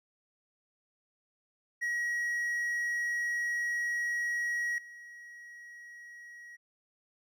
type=tone with level steps; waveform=triangle; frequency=1906 Hz; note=A#6; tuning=38 cents sharp; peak=-28 / -45 dBFS; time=1.81-6.57 s; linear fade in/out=20 ms; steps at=4.78 s; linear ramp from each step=2 ms; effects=none